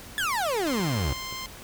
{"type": "exponential sweep", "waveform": "30% pulse", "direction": "down", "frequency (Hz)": [1760, 61.74], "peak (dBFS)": -22, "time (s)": [0.18, 1.13], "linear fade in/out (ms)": 0}
{"type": "tone", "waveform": "10% pulse", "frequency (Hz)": 1048, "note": "C6", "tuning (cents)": 2, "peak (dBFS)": -25, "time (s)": [0.67, 1.46], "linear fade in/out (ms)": 0}
{"type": "clicks", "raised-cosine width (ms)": 2, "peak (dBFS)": -29, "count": 4, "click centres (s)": [0.798, 0.955, 0.995, 1.326]}
{"effects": ["pink hiss -44 dBFS RMS until 1.63 s"]}